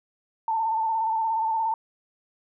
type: tone with vibrato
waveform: sine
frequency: 892 Hz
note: A5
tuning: 23 cents sharp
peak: -22 dBFS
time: 0.48-1.74 s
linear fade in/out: 2 ms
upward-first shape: square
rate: 17 Hz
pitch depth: 34 cents each way
effects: none